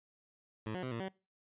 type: tone with pitch steps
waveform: 15% pulse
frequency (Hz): 108.8 / 182.7 / 128.4 / 115.8 / 190.4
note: A2 / F#3 / C3 / A#2 / F#3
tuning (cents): -19 / -22 / -32 / -11 / +50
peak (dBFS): -31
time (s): 0.66-1.085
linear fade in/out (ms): 5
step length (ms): 85
effects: noise-tail reverb RT60 0.3 s tail -23 dB re dry + resampled to 8000 Hz